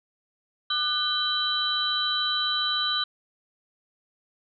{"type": "tone cluster", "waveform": "sine", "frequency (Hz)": [1206, 1493, 3114, 3947], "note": ["D6", "F#6", "G7", "B7"], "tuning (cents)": [46, 15, -12, -2], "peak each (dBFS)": [-31, -32, -29, -26], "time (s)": [0.7, 3.04], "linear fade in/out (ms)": 5, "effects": []}